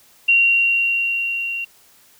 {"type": "tone with level ramp", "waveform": "sine", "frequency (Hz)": 2755, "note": "F7", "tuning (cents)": -24, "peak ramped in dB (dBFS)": [-10, -23], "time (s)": [0.28, 1.65], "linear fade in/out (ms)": 10, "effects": ["white hiss -52 dBFS RMS until 2.19 s"]}